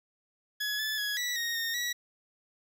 20% pulse tone with pitch steps, 1688 / 1733 / 1675 / 1953 / 1866 / 1841 / 1933 Hz, G#6 / A6 / G#6 / B6 / A#6 / A#6 / B6, +28 / -27 / +14 / -20 / +1 / -22 / -38 cents, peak -25 dBFS, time 0.6-1.93 s, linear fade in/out 10 ms, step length 190 ms, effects none

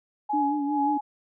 sine tone with tremolo, 840 Hz, G#5, 19 cents sharp, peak -22 dBFS, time 0.29-1.01 s, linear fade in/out 10 ms, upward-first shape sine, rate 2.2 Hz, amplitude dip 75%
sine tone with vibrato, 290.1 Hz, D4, 21 cents flat, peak -25 dBFS, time 0.33-0.98 s, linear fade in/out 10 ms, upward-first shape sine, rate 5.6 Hz, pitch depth 51 cents each way
effects none

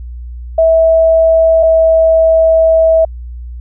sine tone pair in turn, 651 / 648.7 Hz, E5 / E5, -22 / -28 cents, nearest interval unison, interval 6 cents, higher first, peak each -5 dBFS, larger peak neither, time 0.58-1.63 / 1.63-3.05 s, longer second, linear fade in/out 5 ms, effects added 60 Hz sine -23 dBFS peak until 3.6 s

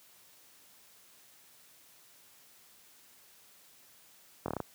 slowing click train, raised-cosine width 1 ms, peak -19 dBFS, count 6, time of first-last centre 4.46-4.603 s, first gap 22 ms, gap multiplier 1.13, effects white hiss -60 dBFS RMS until 4.74 s + high-pass 80 Hz 12 dB/octave

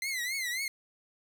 sawtooth tone with vibrato, 2049 Hz, C7, 37 cents flat, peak -28 dBFS, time 0.02-0.68 s, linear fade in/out 2 ms, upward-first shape triangle, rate 3.7 Hz, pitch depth 150 cents each way, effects none

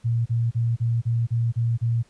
sine tone bursts, 116.54 Hz, A#2, in tune, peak -19 dBFS, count 8, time 0.04-2.031 s, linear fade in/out 20 ms, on 220 ms, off 33 ms, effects pink hiss -60 dBFS RMS until 2.09 s + resampled to 22050 Hz

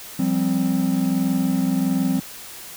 triangle chord, F suspended second, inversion none, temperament equal, 174.61 / 196 / 261.6 Hz, F3 / G3 / C4, 0 / 0 / 0 cents, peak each -22 / -21 / -19 dBFS, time 0.19-2.2 s, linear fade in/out 5 ms, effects white hiss -38 dBFS RMS until 2.76 s

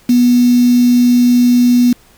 sine tone with quantisation, 244.4 Hz, B3, 18 cents flat, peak -6 dBFS, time 0.09-1.93 s, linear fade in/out 5 ms, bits 4, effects pink hiss -47 dBFS RMS until 2.17 s

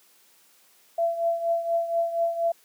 sine tone with tremolo, 674 Hz, E5, 38 cents sharp, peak -19 dBFS, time 0.98-2.52 s, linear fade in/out 5 ms, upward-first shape triangle, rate 4.2 Hz, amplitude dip 75%, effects white hiss -59 dBFS RMS until 2.64 s + high-pass 200 Hz 12 dB/octave

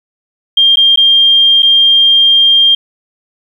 sine tone with dropouts, 3200 Hz, G7, 35 cents sharp, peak -4 dBFS, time 0.57-2.75 s, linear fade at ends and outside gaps 5 ms, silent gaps 0.758-0.77 / 0.96-0.973 / 1.623-1.629 s, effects 7-bit

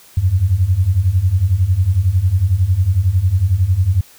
sine beating tone pair, 86 / 97 Hz, F2 / G2, -26 / -18 cents, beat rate 11 Hz, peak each -16 / -13 dBFS, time 0.17-4.01 s, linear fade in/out 5 ms, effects white hiss -45 dBFS RMS until 4.18 s

